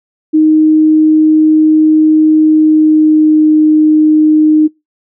sine tone with pitch glide, 311.1 to 308.2 Hz, D#4 to D#4, 0 to -16 cents, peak -4 dBFS, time 0.33-4.68 s, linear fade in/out 20 ms, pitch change -16 cents, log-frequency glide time 2.4-3.51 s, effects noise-tail reverb RT60 0.2 s tail -23 dB re dry

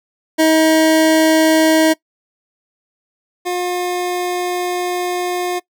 25% pulse tone pair in turn, 317.6 / 357.5 Hz, D#4 / F4, +36 / +41 cents, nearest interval major second, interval 205 cents, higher second, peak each -6 / -14 dBFS, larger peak first, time 0.38-1.94 / 3.45-5.6 s, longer second, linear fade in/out 20 ms, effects noise-tail reverb RT60 0.1 s tail -22 dB re dry

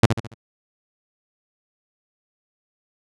sawtooth tone with echo, 113.3 Hz, A#2, 49 cents flat, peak -4 dBFS, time 0.03-0.06 s, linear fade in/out 5 ms, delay 71 ms, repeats 4, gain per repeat -8 dB, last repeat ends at 0.344 s, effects low-pass 8000 Hz 12 dB/octave

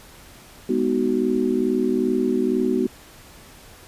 sine chord, G# minor seventh, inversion none, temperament just, 207.7 / 249.2 / 311.5 / 373.8 Hz, G#3 / B3 / D#4 / F#4, 0 / +16 / +2 / +18 cents, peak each -27 / -22 / -26 / -22 dBFS, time 0.69-2.87 s, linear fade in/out 5 ms, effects pink hiss -46 dBFS RMS until 3.87 s + resampled to 32000 Hz

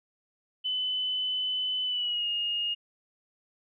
sine tone with pitch glide, 3016 to 2850 Hz, F#7 to F7, +32 to +34 cents, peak -27 dBFS, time 0.64-2.75 s, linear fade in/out 20 ms, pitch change -98 cents, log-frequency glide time 1.84-2.27 s, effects none

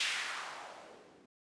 violet noise with low-pass filter sweep, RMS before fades -41 dBFS, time 0-1.26 s, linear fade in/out 5 ms, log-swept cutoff 2800 to 260 Hz, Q 1.6, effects resampled to 22050 Hz

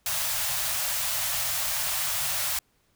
white band-stop noise, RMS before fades -28 dBFS, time 0.06-2.59 s, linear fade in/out 2 ms, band 160 to 560 Hz, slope 96 dB/octave, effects pink hiss -68 dBFS RMS until 2.95 s

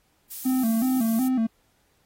violet noise, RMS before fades -34 dBFS, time 0.3-1.29 s, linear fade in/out 20 ms
triangle tone with vibrato, 241.1 Hz, B3, 41 cents flat, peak -18 dBFS, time 0.45-1.47 s, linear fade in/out 10 ms, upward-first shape square, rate 2.7 Hz, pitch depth 120 cents each way
effects pink hiss -67 dBFS RMS until 2.05 s + AAC 48 kbps

